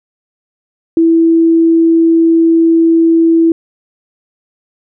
sine tone, 329.6 Hz, E4, in tune, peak -5 dBFS, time 0.97-3.52 s, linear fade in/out 2 ms, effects none

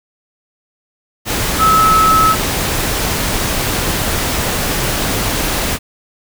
sine tone in noise, 1296 Hz, E6, 30 cents flat, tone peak -8 dBFS, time 1.58-2.36 s, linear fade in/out 50 ms, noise pink, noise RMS -17 dBFS, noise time 1.25-5.79 s, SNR +6 dB, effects none

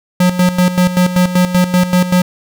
square tone with tremolo, 180.5 Hz, F#3, 43 cents flat, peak -8 dBFS, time 0.2-2.22 s, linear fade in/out 5 ms, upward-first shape square, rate 5.2 Hz, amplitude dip 70%, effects none

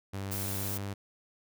sawtooth tone with pitch glide, 98 to 99.43 Hz, G2 to G2, 0 to +25 cents, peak -31 dBFS, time 0.13-0.94 s, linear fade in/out 10 ms, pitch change +25 cents, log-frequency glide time 0.51-0.82 s
blue noise, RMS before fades -37 dBFS, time 0.31-0.78 s, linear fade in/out 10 ms
effects none

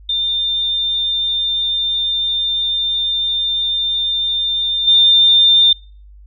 sine tone with level steps, 3603 Hz, A7, 40 cents sharp, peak -15 / -7 dBFS, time 0.09-5.73 s, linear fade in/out 5 ms, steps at 4.87 s, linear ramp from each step 10 ms, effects noise-tail reverb RT60 0.4 s tail -25 dB re dry + added 50 Hz sine -38 dBFS peak until 6.26 s

